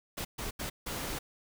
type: noise bursts at uneven times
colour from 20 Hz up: pink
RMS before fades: -37 dBFS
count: 4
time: 0.17-0.25 / 0.38-0.51 / 0.59-0.7 / 0.86-1.19 s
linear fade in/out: 10 ms
effects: none